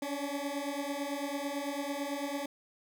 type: beating tone pair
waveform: 20% pulse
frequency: 278.9 / 287.9 Hz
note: C#4 / D4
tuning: +11 / -34 cents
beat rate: 9 Hz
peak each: -32 / -32 dBFS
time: 0.02-2.46 s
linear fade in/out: 5 ms
effects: none